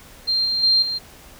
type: tone with level steps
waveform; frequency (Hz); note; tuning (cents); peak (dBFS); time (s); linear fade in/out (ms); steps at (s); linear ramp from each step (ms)
sine; 4180; C8; -2; -17 / -19 / -13 / -22; 0.27-0.99; 20; 0.45 / 0.63 / 0.82; 5
effects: pink hiss -45 dBFS RMS until 1.39 s